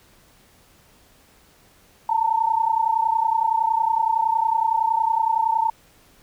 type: tone pair together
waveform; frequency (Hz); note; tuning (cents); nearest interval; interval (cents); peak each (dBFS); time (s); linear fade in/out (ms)
sine; 887.2 / 918; A5 / A#5; +14 / -27; minor second; 59; -20 / -21; 2.09-5.7; 5
effects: pink hiss -55 dBFS RMS until 6.22 s